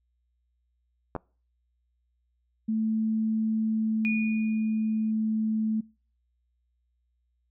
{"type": "clicks", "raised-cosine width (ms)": 1, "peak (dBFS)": -18, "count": 2, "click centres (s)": [1.152, 1.163]}
{"type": "tone with pitch glide", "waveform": "sine", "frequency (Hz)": [220, 218.6], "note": ["A3", "A3"], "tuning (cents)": [0, -11], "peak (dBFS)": -24, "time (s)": [2.68, 5.81], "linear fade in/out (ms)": 10, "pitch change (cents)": -11, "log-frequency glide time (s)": [3.6, 4.84]}
{"type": "tone with exponential decay", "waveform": "sine", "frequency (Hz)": 2451, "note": "D#7", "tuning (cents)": -27, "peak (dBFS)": -26, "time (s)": [4.05, 5.11], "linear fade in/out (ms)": 0, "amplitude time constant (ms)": 230}
{"effects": ["noise-tail reverb RT60 0.4 s tail -26 dB re dry", "added 60 Hz sine -70 dBFS peak until 7.5 s"]}